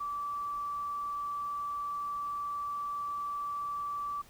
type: tone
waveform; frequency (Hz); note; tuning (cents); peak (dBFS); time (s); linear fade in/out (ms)
sine; 1159; D6; -23; -33; 0-4.22; 10
effects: pink hiss -58 dBFS RMS until 4.29 s